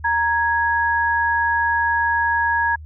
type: tone pair together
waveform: sine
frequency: 932.3 / 1661.2 Hz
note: A#5 / G#6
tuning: 0 / 0 cents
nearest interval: minor seventh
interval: 1000 cents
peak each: -19 dBFS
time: 0.04-2.76 s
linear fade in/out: 10 ms
effects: added 77 Hz sine -34 dBFS peak until 2.85 s